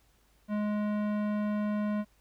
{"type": "tone with tanh clipping", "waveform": "sine", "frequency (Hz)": 209.3, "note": "G#3", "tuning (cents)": 14, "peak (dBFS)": -30, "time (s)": [0.48, 2.05], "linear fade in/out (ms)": 50, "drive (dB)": 17, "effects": ["added 50 Hz sine -65 dBFS peak until 2.2 s", "pink hiss -68 dBFS RMS until 2.2 s"]}